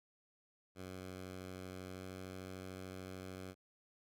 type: tone with pitch glide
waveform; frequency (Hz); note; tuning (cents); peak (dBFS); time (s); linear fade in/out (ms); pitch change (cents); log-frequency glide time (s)
10% pulse; 92.8 to 93.45; F#2 to F#2; +6 to +18; -38; 0.75-3.55; 50; +12; 1.92-2.04
effects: none